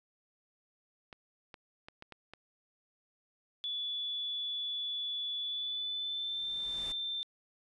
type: clicks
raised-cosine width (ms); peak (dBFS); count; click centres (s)
0.3; -31; 6; 1.128 / 1.542 / 1.885 / 2.024 / 2.123 / 2.336
type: tone with pitch glide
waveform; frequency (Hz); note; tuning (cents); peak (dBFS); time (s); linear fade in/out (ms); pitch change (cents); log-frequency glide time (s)
sine; 3440 to 3567; A7 to A7; -40 to +23; -34; 3.64-7.23; 0; +63; 5.39-6.48
type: noise with exponential growth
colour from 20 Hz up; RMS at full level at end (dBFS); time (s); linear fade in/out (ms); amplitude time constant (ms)
pink; -46; 5.9-6.92; 1; 220
effects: resampled to 24000 Hz